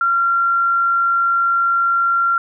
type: tone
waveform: sine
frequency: 1375 Hz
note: F6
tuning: 27 cents flat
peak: -13 dBFS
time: 0.01-2.38 s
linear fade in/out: 2 ms
effects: none